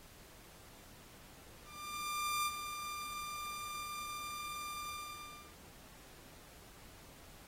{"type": "tone with ADSR envelope", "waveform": "sawtooth", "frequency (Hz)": 1193, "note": "D6", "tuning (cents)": 27, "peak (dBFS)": -29, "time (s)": [1.63, 5.55], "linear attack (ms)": 830, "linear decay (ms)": 42, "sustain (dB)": -9, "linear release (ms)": 700, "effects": ["pink hiss -58 dBFS RMS until 7.47 s", "AAC 48 kbps"]}